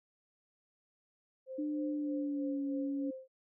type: tone with tremolo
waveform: sine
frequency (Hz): 523.3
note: C5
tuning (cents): 0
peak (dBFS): -40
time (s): 1.46-3.28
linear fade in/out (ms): 50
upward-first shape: sine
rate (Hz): 3.2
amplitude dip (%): 75
type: tone with pitch glide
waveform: sine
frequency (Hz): 298.4 to 280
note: D4 to C#4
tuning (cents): +28 to +18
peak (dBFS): -33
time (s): 1.58-3.11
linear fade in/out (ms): 10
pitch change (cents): -110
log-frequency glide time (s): 1.87-2.62
effects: none